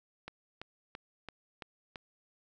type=click train; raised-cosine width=0.3 ms; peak=-26 dBFS; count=6; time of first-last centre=0.28-1.958 s; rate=2.98 Hz; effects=none